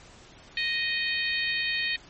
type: harmonic tone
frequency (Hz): 622.3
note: D#5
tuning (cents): 0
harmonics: 3 / 4 / 5 / 6 / 7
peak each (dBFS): -30 / -30 / -35 / -34 / -34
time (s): 0.57-1.96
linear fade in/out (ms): 2
effects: pink hiss -51 dBFS RMS until 2.09 s + MP3 32 kbps